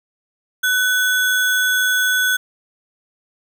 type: tone with sample-and-hold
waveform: sine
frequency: 1498 Hz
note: F#6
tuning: 21 cents sharp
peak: -14 dBFS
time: 0.63-2.37 s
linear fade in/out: 10 ms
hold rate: 4900 Hz
effects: none